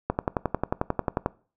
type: click train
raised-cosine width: 1 ms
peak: -9 dBFS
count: 14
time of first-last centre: 0.1-1.261 s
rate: 11.2 Hz
effects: noise-tail reverb RT60 0.4 s tail -21 dB re dry